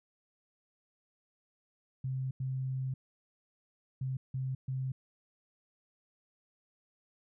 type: tone bursts at uneven times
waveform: sine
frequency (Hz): 131.2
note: C3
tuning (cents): +5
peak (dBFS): -32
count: 5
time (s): 2.04-2.31 / 2.4-2.94 / 4.01-4.17 / 4.34-4.55 / 4.68-4.92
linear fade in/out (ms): 5
effects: none